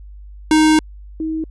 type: tone pair in turn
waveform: square / sine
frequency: 311.1 / 317.5 Hz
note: D#4 / D#4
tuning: 0 / +35 cents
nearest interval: unison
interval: 35 cents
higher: second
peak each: -10 / -19 dBFS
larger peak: first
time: 0.51-0.79 / 1.2-1.44 s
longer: first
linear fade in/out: 2 ms
effects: added 50 Hz sine -34 dBFS peak until 1.5 s + resampled to 24000 Hz

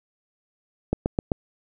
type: click train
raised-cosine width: 2 ms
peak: -8 dBFS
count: 4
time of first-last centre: 0.93-1.318 s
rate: 7.73 Hz
effects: none

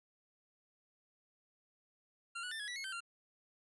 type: tone with pitch steps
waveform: 25% pulse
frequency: 1384 / 1470 / 1786 / 1676 / 1953 / 2174 / 1549 / 1385 Hz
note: F6 / F#6 / A6 / G#6 / B6 / C#7 / G6 / F6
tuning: -16 / -12 / +25 / +15 / -20 / -34 / -21 / -15 cents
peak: -37 dBFS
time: 2.35-3.006 s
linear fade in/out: 10 ms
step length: 82 ms
effects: resampled to 24000 Hz

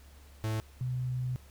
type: tone pair in turn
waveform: 45% pulse / sine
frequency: 109.4 / 126.56 Hz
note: A2 / B2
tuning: -9 / +43 cents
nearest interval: minor third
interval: 252 cents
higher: second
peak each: -30 / -30 dBFS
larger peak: neither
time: 0.44-0.6 / 0.81-1.36 s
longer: second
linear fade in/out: 0 ms
effects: added 70 Hz sine -52 dBFS peak until 1.5 s + pink hiss -60 dBFS RMS until 1.5 s

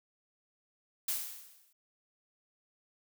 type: noise with exponential decay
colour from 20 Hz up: blue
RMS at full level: -31 dBFS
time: 1.08-1.73 s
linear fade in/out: 5 ms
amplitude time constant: 140 ms
effects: none

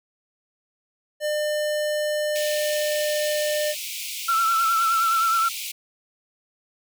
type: tone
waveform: square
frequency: 600 Hz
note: D5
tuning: 37 cents sharp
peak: -23 dBFS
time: 1.2-3.75 s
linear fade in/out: 50 ms
type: high-pass noise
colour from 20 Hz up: pink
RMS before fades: -32 dBFS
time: 2.35-5.72 s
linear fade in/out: 10 ms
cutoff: 2200 Hz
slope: 96 dB/octave
type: tone with vibrato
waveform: sine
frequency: 1342 Hz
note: E6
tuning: 31 cents sharp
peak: -18 dBFS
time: 4.28-5.49 s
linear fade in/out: 10 ms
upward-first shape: triangle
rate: 9.6 Hz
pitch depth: 50 cents each way
effects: none

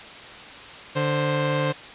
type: tone pair together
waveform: sawtooth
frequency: 147.32 / 525 Hz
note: D3 / C5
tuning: +6 / +6 cents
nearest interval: octave + minor seventh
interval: 2200 cents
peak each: -20 / -20 dBFS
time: 0.95-1.73 s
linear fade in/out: 20 ms
effects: white hiss -40 dBFS RMS until 1.94 s + resampled to 8000 Hz

